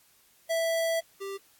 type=tone pair in turn; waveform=square; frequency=659.3 / 393.1 Hz; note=E5 / G4; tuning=0 / +5 cents; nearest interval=major sixth; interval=895 cents; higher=first; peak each=-26 / -35 dBFS; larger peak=first; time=0.49-1.01 / 1.2-1.38 s; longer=first; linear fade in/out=20 ms; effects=white hiss -62 dBFS RMS until 1.59 s + AAC 64 kbps